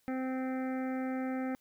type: harmonic tone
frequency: 259.8 Hz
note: C4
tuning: 12 cents flat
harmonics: 1 / 2 / 3 / 5 / 6 / 7 / 8 / 9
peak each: -33 / -41 / -43 / -49 / -51 / -52 / -51 / -57 dBFS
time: 0.08-1.55 s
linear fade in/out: 0 ms
effects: white hiss -72 dBFS RMS until 1.6 s